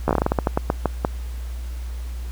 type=slowing click train; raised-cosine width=1 ms; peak=-4 dBFS; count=15; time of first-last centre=0.08-1.049 s; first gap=13 ms; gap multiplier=1.23; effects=added 60 Hz sine -27 dBFS peak until 2.31 s + pink hiss -46 dBFS RMS until 2.31 s